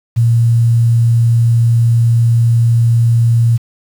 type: tone with quantisation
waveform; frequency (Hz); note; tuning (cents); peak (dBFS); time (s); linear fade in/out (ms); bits
sine; 116.54; A#2; 0; -7; 0.16-3.58; 20; 6
effects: none